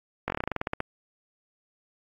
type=slowing click train; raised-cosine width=0.5 ms; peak=-13 dBFS; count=14; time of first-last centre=0.28-0.804 s; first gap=20 ms; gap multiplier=1.11; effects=AAC 64 kbps